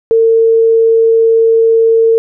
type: tone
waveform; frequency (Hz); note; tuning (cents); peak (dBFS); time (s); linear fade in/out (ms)
sine; 453; A#4; -50; -5; 0.11-2.18; 0
effects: none